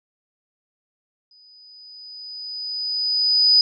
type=tone with exponential growth; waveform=sine; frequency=4978 Hz; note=D#8; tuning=in tune; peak=-10 dBFS; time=1.31-3.61 s; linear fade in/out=2 ms; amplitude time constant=500 ms; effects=none